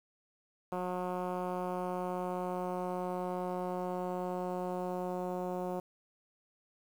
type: tone with low-pass filter sweep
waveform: 10% pulse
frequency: 181 Hz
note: F#3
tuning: 38 cents flat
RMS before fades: -36 dBFS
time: 0.72-5.8 s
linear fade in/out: 5 ms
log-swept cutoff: 1100 to 700 Hz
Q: 1.1
effects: 9-bit